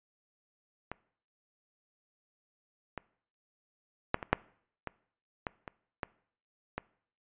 clicks, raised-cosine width 0.5 ms, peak -22 / -22 / -10 / -22 / -7 / -21 / -18 / -25 / -18 / -19 dBFS, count 10, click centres 0.916 / 2.977 / 4.144 / 4.228 / 4.33 / 4.873 / 5.468 / 5.678 / 6.032 / 6.78 s, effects noise-tail reverb RT60 0.6 s tail -22 dB re dry + resampled to 8000 Hz

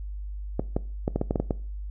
clicks, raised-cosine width 2 ms, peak -11 dBFS, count 9, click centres 0.595 / 0.765 / 1.079 / 1.16 / 1.214 / 1.309 / 1.358 / 1.4 / 1.508 s, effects noise-tail reverb RT60 0.4 s tail -20 dB re dry + added 50 Hz sine -32 dBFS peak until 1.9 s

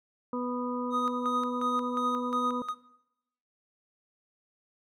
harmonic tone, 246.9 Hz, B3, in tune, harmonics 1 / 2 / 4 / 5, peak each -32 / -35 / -38 / -39 dBFS, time 0.33-2.62 s, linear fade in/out 2 ms
triangle tone with tremolo, 1244.5 Hz, D#6, in tune, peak -26 dBFS, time 0.9-2.75 s, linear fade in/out 50 ms, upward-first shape square, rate 2.8 Hz, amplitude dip 70%
effects noise-tail reverb RT60 0.9 s tail -20 dB re dry

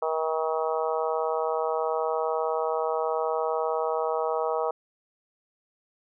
harmonic tone, 159.2 Hz, D#3, 40 cents sharp, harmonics 3 / 4 / 5 / 6 / 7 / 8, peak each -28 / -30 / -32 / -34 / -35 / -36 dBFS, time 0.02-4.71 s, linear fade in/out 5 ms, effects none

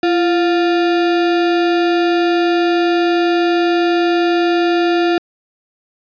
sine tone with sample-and-hold, 341.2 Hz, F4, 40 cents flat, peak -11 dBFS, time 0.03-5.18 s, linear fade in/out 2 ms, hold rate 1050 Hz, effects resampled to 11025 Hz

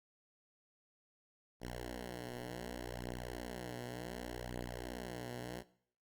5% pulse beating tone pair, 60.5 / 61.17 Hz, B1 / B1, -35 / -16 cents, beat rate 0.67 Hz, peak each -36 / -33 dBFS, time 1.6-5.64 s, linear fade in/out 50 ms, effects noise-tail reverb RT60 0.6 s tail -19 dB re dry + Opus 48 kbps

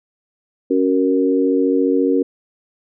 sine chord, F# major, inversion second, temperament equal with one note detuned, 277.2 / 372.1 / 466.2 Hz, C#4 / F#4 / A#4, 0 / +10 / 0 cents, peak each -16 / -19 / -18 dBFS, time 0.7-2.23 s, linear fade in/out 10 ms, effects none

